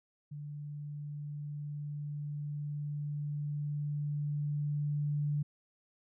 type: tone with level ramp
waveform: sine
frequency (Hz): 146.83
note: D3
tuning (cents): 0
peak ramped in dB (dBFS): -40 to -29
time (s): 0.31-5.43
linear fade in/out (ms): 10
effects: none